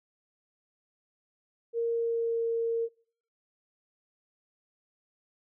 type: tone with pitch glide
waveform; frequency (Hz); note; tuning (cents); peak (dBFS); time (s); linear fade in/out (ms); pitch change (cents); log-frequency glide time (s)
sine; 464.5 to 460; A#4 to A#4; -6 to -23; -26; 1.73-2.89; 50; -17; 1.88-2.44
effects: noise-tail reverb RT60 0.6 s tail -24 dB re dry